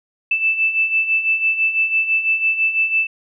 sine beating tone pair, 2637 / 2643 Hz, E7 / E7, 0 / +4 cents, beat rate 6 Hz, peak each -22 / -16 dBFS, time 0.31-3.07 s, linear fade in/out 5 ms, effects none

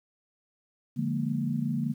sine chord, Bb dominant seventh, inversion first, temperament equal with one note detuned, 146.07 / 174.61 / 207.7 / 233.1 Hz, D3 / F3 / Ab3 / Bb3, -9 / 0 / 0 / 0 cents, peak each -31 / -35 / -34 / -30 dBFS, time 0.96-1.94 s, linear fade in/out 20 ms, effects 10-bit

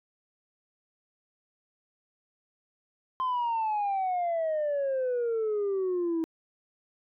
sine exponential sweep, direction down, 1044 to 321.3 Hz, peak -24 dBFS, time 3.2-6.24 s, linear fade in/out 0 ms, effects tanh soft clip ceiling -24 dBFS

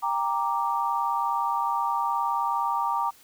sine chord, G minor, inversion none, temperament equal with one note detuned, 793.1 / 932.3 / 1174.7 Hz, G5 / Bb5 / D6, +20 / 0 / 0 cents, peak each -30 / -26 / -28 dBFS, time 0.02-3.11 s, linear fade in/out 20 ms, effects white hiss -55 dBFS RMS until 3.23 s

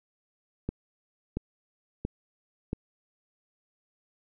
click train, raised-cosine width 3 ms, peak -17 dBFS, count 4, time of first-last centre 0.69-2.731 s, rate 1.47 Hz, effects none

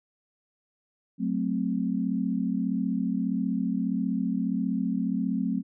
sine chord, F# diminished, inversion none, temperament equal, 185 / 220 / 261.6 Hz, F#3 / A3 / C4, 0 / 0 / 0 cents, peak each -29 dBFS, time 1.18-5.63 s, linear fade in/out 50 ms, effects none

